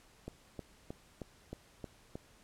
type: click train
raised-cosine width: 2 ms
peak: -28 dBFS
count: 7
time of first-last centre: 0.28-2.155 s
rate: 3.2 Hz
effects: pink hiss -63 dBFS RMS until 2.43 s + low-pass 11000 Hz 12 dB/octave